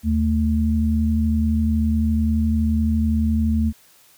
sine tone pair together, 77.75 / 221.5 Hz, D#2 / A3, -1 / +12 cents, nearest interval octave + tritone, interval 1813 cents, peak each -19 / -19 dBFS, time 0.03-3.73 s, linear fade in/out 50 ms, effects white hiss -53 dBFS RMS until 4.17 s

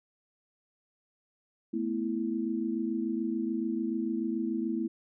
sine chord, A suspended second, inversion none, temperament equal, 220 / 246.9 / 329.6 Hz, A3 / B3 / E4, 0 / 0 / 0 cents, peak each -33 / -34 / -32 dBFS, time 1.73-4.88 s, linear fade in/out 10 ms, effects none

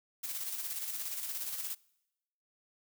blue noise with tremolo, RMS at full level -37 dBFS, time 0.23-1.75 s, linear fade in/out 10 ms, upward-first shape square, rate 17 Hz, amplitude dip 40%, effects noise-tail reverb RT60 0.9 s tail -24 dB re dry

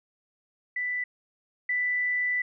sine tone pair in turn, 1983 / 1983 Hz, B6 / B6, +7 / +7 cents, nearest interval unison, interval 0 cents, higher neither, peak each -27 / -24 dBFS, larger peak second, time 0.76-1.04 / 1.69-2.42 s, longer second, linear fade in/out 5 ms, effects none

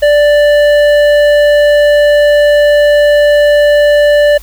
sine tone with hard clipping, 587.3 Hz, D5, in tune, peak -6 dBFS, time 0.02-4.38 s, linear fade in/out 10 ms, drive 10 dB, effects added 50 Hz sine -29 dBFS peak until 4.42 s + white hiss -38 dBFS RMS until 4.42 s

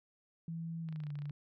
sine tone with pitch glide, 165.1 to 145.4 Hz, E3 to D3, +3 to -17 cents, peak -38 dBFS, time 0.48-1.31 s, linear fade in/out 2 ms, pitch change -220 cents, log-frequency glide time 0.82-1.12 s
clicks, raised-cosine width 0.3 ms, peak -40 dBFS, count 12, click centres 0.888 / 0.926 / 0.96 / 1.003 / 1.037 / 1.068 / 1.104 / 1.155 / 1.189 / 1.22 / 1.256 / 1.296 s
effects none

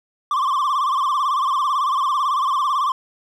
triangle tone with vibrato, 1108.7 Hz, C#6, in tune, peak -15 dBFS, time 0.31-2.92 s, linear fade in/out 2 ms, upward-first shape sine, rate 18 Hz, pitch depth 130 cents each way, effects none

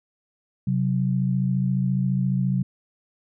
sine tone pair together, 131.9 / 186.4 Hz, C3 / F#3, +14 / +13 cents, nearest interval tritone, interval 599 cents, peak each -22 / -23 dBFS, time 0.67-2.63 s, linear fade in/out 5 ms, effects none

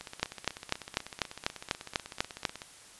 two click trains, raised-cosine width 0.2 ms, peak -9 / -23 dBFS, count 10 / 43, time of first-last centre 0.23-2.452 / 0.01-2.619 s, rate 4.05 / 16.1 Hz, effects white hiss -53 dBFS RMS until 2.99 s + resampled to 24000 Hz

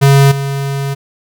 square tone with level steps, 138.59 Hz, C#3, in tune, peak -5 / -16 dBFS, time 0.01-0.95 s, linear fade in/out 20 ms, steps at 0.31 s, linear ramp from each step 10 ms, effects none

